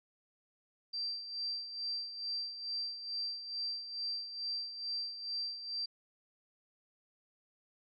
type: tone with tremolo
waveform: sine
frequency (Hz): 4699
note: D8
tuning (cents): 0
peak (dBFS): -34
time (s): 0.93-5.86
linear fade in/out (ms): 10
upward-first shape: sine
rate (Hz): 2.3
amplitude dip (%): 65
effects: none